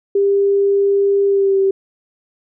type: tone with pitch glide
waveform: sine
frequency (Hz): 398.5 to 388.1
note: G4 to G4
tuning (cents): +28 to -17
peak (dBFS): -11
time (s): 0.15-1.71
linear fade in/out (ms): 5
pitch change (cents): -45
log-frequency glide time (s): 1.27-1.59
effects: none